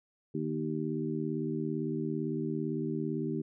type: harmonic tone with a mistuned harmonic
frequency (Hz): 77.78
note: D#2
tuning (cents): 0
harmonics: 2 / 3 / 4 / 5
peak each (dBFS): -36 / -36 / -36 / -37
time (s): 0.34-3.42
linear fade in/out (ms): 10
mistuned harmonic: 2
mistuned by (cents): -25
effects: none